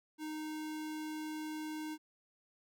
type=tone; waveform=square; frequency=309.2 Hz; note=D#4; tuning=11 cents flat; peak=-40 dBFS; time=0.18-1.98 s; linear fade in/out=50 ms; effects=none